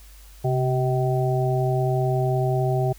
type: harmonic tone with a mistuned harmonic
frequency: 127.8 Hz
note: C3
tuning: 40 cents flat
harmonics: 1 / 3 / 5 / 6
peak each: -21 / -26 / -28 / -29 dBFS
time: 0.44-2.93 s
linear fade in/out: 10 ms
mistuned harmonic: 1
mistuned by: +54 cents
effects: added 50 Hz sine -44 dBFS peak until 2.98 s + white hiss -52 dBFS RMS until 2.98 s